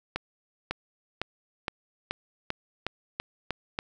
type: accelerating click train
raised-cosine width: 0.3 ms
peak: -13 dBFS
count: 10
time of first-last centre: 0.16-3.789 s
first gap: 550 ms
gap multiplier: 0.92
effects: none